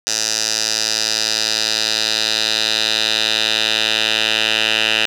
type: tone with band-pass filter sweep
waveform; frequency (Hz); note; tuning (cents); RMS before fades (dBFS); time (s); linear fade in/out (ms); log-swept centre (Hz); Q
10% pulse; 110; A2; 0; -18; 0.07-5.06; 0; 5700 to 3000; 3.1
effects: none